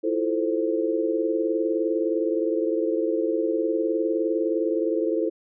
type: chord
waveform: sine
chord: F major seventh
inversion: third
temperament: equal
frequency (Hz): 329.6 / 349.2 / 440 / 523.3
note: E4 / F4 / A4 / C5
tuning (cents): 0 / 0 / 0 / 0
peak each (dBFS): -25 / -30 / -26 / -28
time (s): 0.03-5.3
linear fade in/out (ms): 20
effects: none